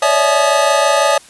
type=tone cluster; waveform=square; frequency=558 / 584 / 654 / 857 / 1229 Hz; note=C#5 / D5 / E5 / A5 / D#6; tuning=+11 / -10 / -14 / -46 / -22 cents; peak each=-18 dBFS; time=0.02-1.18 s; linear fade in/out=5 ms; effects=white hiss -42 dBFS RMS until 1.29 s + resampled to 24000 Hz